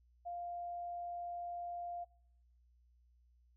sine tone, 698.5 Hz, F5, in tune, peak -40 dBFS, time 0.25-2.05 s, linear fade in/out 20 ms, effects noise-tail reverb RT60 0.8 s tail -25 dB re dry + added 60 Hz sine -66 dBFS peak until 3.56 s

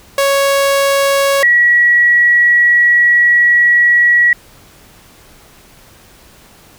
sawtooth / sine tone pair in turn, 554.4 / 1923.9 Hz, C#5 / B6, 0 / -46 cents, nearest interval octave + minor seventh, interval 2154 cents, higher second, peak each -6 dBFS, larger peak neither, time 0.18-1.43 / 1.43-4.33 s, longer second, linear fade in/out 2 ms, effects pink hiss -43 dBFS RMS until 6.78 s

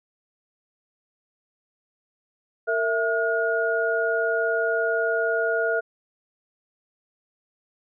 sine tone cluster, 457.6 / 661 / 1435 Hz, A#4 / E5 / F6, -32 / +5 / +47 cents, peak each -25 dBFS, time 2.67-5.81 s, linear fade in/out 20 ms, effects none

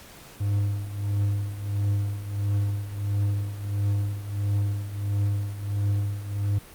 triangle tone with tremolo, 101.4 Hz, G#2, 41 cents flat, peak -18 dBFS, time 0.4-6.59 s, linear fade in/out 10 ms, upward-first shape triangle, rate 1.5 Hz, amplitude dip 80%, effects pink hiss -47 dBFS RMS until 6.74 s + Opus 48 kbps

